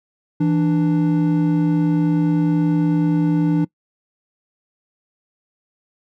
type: tone pair together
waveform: triangle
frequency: 165.34 / 295.8 Hz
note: E3 / D4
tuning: +6 / +13 cents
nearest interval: minor seventh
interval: 1007 cents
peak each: -15 dBFS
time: 0.4-3.65 s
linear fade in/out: 10 ms
effects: noise-tail reverb RT60 0.1 s tail -22 dB re dry